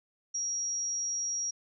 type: tone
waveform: sine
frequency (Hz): 5670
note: F8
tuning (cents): +25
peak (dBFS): -30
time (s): 0.34-1.51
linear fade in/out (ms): 10
effects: none